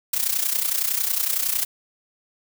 blue noise with amplitude modulation, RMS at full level -20 dBFS, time 0.13-1.65 s, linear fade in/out 5 ms, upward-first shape sine, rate 30.9 Hz, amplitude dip 75%, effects none

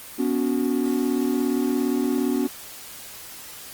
triangle chord, B suspended second, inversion none, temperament equal with one note detuned, 246.9 / 284.2 / 370 Hz, B3 / C#4 / F#4, 0 / +43 / 0 cents, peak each -22 / -22 / -25 dBFS, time 0.18-2.48 s, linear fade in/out 20 ms, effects white hiss -40 dBFS RMS until 3.73 s + Opus 24 kbps

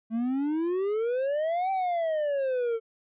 triangle exponential two-way sweep, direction up then down, 220 to 779 to 445.7 Hz, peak -23 dBFS, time 0.1-2.8 s, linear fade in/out 50 ms, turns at 1.71 s, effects resampled to 8000 Hz

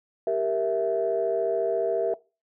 sine chord, E diminished, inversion first, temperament equal, 392 / 466.2 / 659.3 Hz, G4 / Bb4 / E5, 0 / 0 / 0 cents, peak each -28 / -26 / -24 dBFS, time 0.27-2.14 s, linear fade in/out 2 ms, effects noise-tail reverb RT60 0.3 s tail -21 dB re dry + tanh soft clip ceiling -14 dBFS

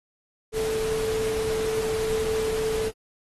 sine tone in noise, 440 Hz, A4, in tune, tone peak -24 dBFS, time 0.52-2.92 s, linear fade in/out 50 ms, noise pink, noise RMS -34 dBFS, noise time 0.52-2.92 s, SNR +7 dB, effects AAC 32 kbps

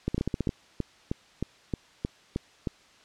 two click trains, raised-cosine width 3 ms, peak -15 / -14 dBFS, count 9 / 7, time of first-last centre 0.18-2.672 / 0.08-0.472 s, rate 3.21 / 15.3 Hz, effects white hiss -57 dBFS RMS until 3.04 s + low-pass 5000 Hz 12 dB/octave

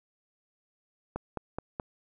click train, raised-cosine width 1 ms, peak -19 dBFS, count 4, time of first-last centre 1.16-1.798 s, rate 4.7 Hz, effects none

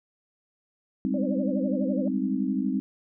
sine chord, Ab major seventh, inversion third, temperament equal, 196 / 207.7 / 261.6 / 311.1 Hz, G3 / Ab3 / C4 / Eb4, 0 / 0 / 0 / 0 cents, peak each -29 / -32 / -27 / -32 dBFS, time 1.05-2.8 s, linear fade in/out 0 ms
sine tone with vibrato, 548 Hz, C#5, 20 cents flat, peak -31 dBFS, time 1.14-2.08 s, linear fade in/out 2 ms, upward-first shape sine, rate 12 Hz, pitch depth 150 cents each way
effects none

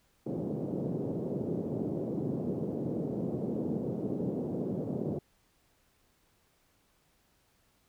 pink band-pass noise, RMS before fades -34 dBFS, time 0.26-5.19 s, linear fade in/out 5 ms, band 140 to 490 Hz, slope 24 dB/octave, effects pink hiss -70 dBFS RMS until 7.88 s

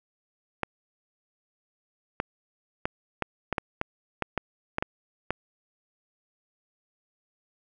clicks, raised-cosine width 0.5 ms, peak -11 dBFS, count 12, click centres 0.633 / 2.201 / 2.855 / 3.223 / 3.527 / 3.582 / 3.814 / 4.223 / 4.377 / 4.784 / 4.825 / 5.306 s, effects none

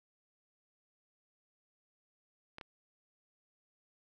clicks, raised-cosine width 0.3 ms, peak -29 dBFS, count 2, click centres 2.584 / 2.612 s, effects none

